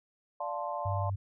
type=chord; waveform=sine; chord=D minor seventh; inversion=none; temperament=equal; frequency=587.3 / 698.5 / 880 / 1046.5 Hz; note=D5 / F5 / A5 / C6; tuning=0 / 0 / 0 / 0 cents; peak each=-38 dBFS; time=0.4-1.1 s; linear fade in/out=5 ms
type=tone; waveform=sine; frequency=98 Hz; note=G2; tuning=in tune; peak=-30 dBFS; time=0.85-1.16 s; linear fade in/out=10 ms
effects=none